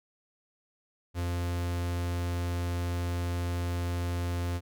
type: tone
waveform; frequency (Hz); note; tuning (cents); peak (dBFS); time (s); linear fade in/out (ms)
45% pulse; 87.31; F2; 0; -29; 1.14-4.61; 50
effects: none